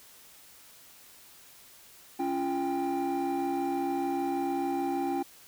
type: tone cluster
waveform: triangle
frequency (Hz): 278.7 / 345.3 / 791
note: C#4 / F4 / G5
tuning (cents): +9 / -20 / +15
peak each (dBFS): -29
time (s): 2.19-5.23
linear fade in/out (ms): 10
effects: tanh soft clip ceiling -22 dBFS + white hiss -54 dBFS RMS until 5.47 s